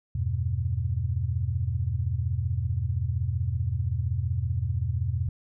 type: chord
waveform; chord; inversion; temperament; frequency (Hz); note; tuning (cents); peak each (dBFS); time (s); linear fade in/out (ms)
sine; E minor; none; equal; 82.41 / 98 / 123.47; E2 / G2 / B2; 0 / 0 / 0; -29; 0.15-5.29; 5
effects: none